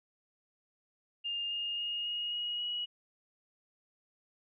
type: tone with pitch steps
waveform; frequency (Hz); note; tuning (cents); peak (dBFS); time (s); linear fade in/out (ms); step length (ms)
sine; 2814 / 2834 / 2853 / 2873 / 2893 / 2913; F7 / F7 / F7 / F7 / F#7 / F#7; +12 / +25 / +36 / +48 / -40 / -28; -33; 1.24-2.86; 20; 270
effects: none